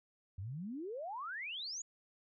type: exponential sweep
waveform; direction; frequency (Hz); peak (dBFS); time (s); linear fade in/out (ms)
sine; up; 87.31 to 7040; -40; 0.38-1.82; 5
effects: none